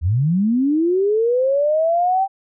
sine linear sweep, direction up, 73.42 to 787 Hz, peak -14 dBFS, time 0.01-2.28 s, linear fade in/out 50 ms, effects none

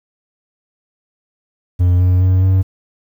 triangle tone with pitch steps, 89.3 / 90.97 / 92.66 / 94.39 Hz, F2 / F#2 / F#2 / F#2, +39 / -29 / +3 / +35 cents, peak -7 dBFS, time 1.79-2.63 s, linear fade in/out 20 ms, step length 210 ms, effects 8-bit

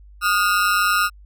40% pulse ring-modulated tone, 1332 Hz, E6, 18 cents sharp, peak -12 dBFS, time 0.21-1.1 s, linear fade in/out 50 ms, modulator 95.6 Hz, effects added 50 Hz sine -42 dBFS peak until 1.25 s

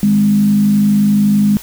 sine tone with frequency modulation, 205.6 Hz, G#3, 17 cents flat, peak -8 dBFS, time 0.03-1.57 s, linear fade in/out 0 ms, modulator 51.7 Hz, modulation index 0.43, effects added 50 Hz sine -41 dBFS peak until 1.62 s + white hiss -34 dBFS RMS until 1.62 s

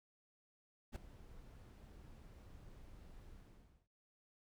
brown noise with ADSR envelope, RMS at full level -40 dBFS, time 0.92-3.88 s, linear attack 39 ms, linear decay 7 ms, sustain -17 dB, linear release 540 ms, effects none

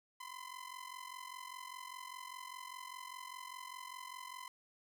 sawtooth ring-modulated tone, 1020 Hz, C6, 44 cents flat, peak -40 dBFS, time 0.2-4.48 s, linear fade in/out 2 ms, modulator 22.5 Hz, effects none

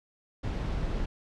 brown noise, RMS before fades -31 dBFS, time 0.43-1.06 s, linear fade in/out 10 ms, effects low-pass 5000 Hz 12 dB/octave

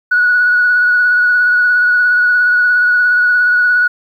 sine tone with vibrato, 1466 Hz, F#6, 16 cents flat, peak -7 dBFS, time 0.11-3.88 s, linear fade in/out 10 ms, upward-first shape triangle, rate 17 Hz, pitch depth 25 cents each way, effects tanh soft clip ceiling -3 dBFS + 8-bit

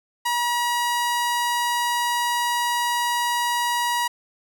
sawtooth tone, 960 Hz, B5, 49 cents flat, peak -17 dBFS, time 0.25-4.08 s, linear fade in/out 10 ms, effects none

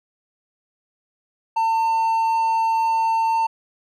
triangle tone, 901 Hz, A5, 41 cents sharp, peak -15 dBFS, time 1.56-3.47 s, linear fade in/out 10 ms, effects none

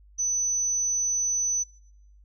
sine tone, 6000 Hz, F#8, 23 cents sharp, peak -23 dBFS, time 0.18-1.64 s, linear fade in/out 20 ms, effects noise-tail reverb RT60 0.8 s tail -24 dB re dry + added 50 Hz sine -51 dBFS peak until 2.24 s

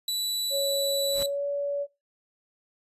sawtooth tone, 3951 Hz, B7, in tune, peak -23 dBFS, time 0.08-1.26 s, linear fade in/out 2 ms
sine tone with pitch glide, 555 to 569.3 Hz, C#5 to C#5, +2 to +46 cents, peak -26 dBFS, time 0.5-1.87 s, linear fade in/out 50 ms, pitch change +44 cents, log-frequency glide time 1.1-1.46 s
pink noise with exponential growth, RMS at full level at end -34 dBFS, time 1.03-1.23 s, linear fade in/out 2 ms, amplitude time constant 43 ms
effects noise-tail reverb RT60 0.2 s tail -17 dB re dry + resampled to 32000 Hz

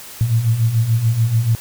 sine beating tone pair, 109.5 / 116.4 Hz, A2 / A#2, -8 / -2 cents, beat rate 6.9 Hz, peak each -20 / -14 dBFS, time 0.21-1.55 s, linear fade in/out 0 ms, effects white hiss -36 dBFS RMS until 1.6 s

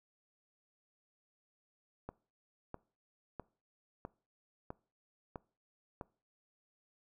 click train, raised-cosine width 1 ms, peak -28 dBFS, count 7, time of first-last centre 2.09-6.012 s, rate 1.53 Hz, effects noise-tail reverb RT60 0.4 s tail -22 dB re dry

